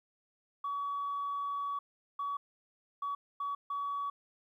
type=tone bursts at uneven times; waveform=sine; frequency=1133 Hz; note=C#6; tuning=37 cents sharp; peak=-32 dBFS; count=5; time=0.64-1.79 / 2.19-2.37 / 3.02-3.15 / 3.4-3.55 / 3.7-4.1 s; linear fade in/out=5 ms; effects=tanh soft clip ceiling -29 dBFS + 12-bit